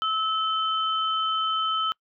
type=tone pair together; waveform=sine; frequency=1300 / 3067 Hz; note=E6 / G7; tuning=-24 / -38 cents; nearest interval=octave + minor third; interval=1486 cents; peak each=-24 / -28 dBFS; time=0.02-1.92 s; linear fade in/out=0 ms; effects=noise-tail reverb RT60 0.1 s tail -26 dB re dry